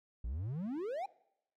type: exponential sweep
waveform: triangle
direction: up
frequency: 52.1 to 830.6 Hz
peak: -34 dBFS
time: 0.24-1.06 s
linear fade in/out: 5 ms
effects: noise-tail reverb RT60 0.8 s tail -23 dB re dry